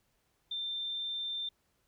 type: tone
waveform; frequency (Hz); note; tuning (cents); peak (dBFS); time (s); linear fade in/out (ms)
sine; 3579; A7; +29; -34; 0.51-1.49; 5
effects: pink hiss -75 dBFS RMS until 1.87 s